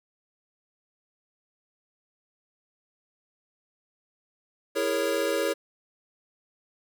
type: chord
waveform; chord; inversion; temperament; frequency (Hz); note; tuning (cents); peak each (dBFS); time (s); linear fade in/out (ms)
square; A# half-diminished seventh; second; equal with one note detuned; 329.6 / 410.8 / 466.2 / 554.4; E4 / G#4 / A#4 / C#5; 0 / -19 / 0 / 0; -33 / -31 / -31 / -29; 4.75-5.54; 20
effects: none